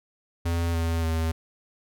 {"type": "tone with pitch steps", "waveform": "square", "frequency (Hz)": [84.5, 82.81, 81.15], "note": ["E2", "E2", "E2"], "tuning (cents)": [43, 8, -27], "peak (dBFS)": -24, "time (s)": [0.45, 1.32], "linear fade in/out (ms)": 10, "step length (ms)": 290, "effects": []}